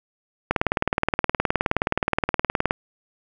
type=click train; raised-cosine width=0.5 ms; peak=-4 dBFS; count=43; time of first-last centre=0.51-2.709 s; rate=19.1 Hz; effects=none